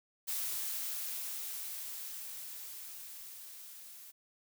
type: noise with level ramp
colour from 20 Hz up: blue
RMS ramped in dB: -36 to -52 dBFS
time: 0.27-4.12 s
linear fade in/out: 20 ms
effects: none